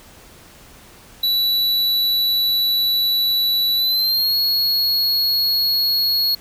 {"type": "tone with pitch glide", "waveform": "square", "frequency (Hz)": [3944, 4326], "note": ["B7", "C#8"], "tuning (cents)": [-3, -43], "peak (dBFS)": -16, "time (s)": [1.23, 6.35], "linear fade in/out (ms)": 5, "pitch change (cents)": 160, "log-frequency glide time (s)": [3.76, 4.35], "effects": ["pink hiss -45 dBFS RMS until 6.4 s"]}